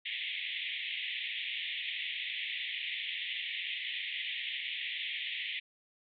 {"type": "band-pass noise", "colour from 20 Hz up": "white", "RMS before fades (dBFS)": -38, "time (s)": [0.05, 5.6], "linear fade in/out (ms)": 10, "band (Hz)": [1900, 3600], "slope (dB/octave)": 96, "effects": []}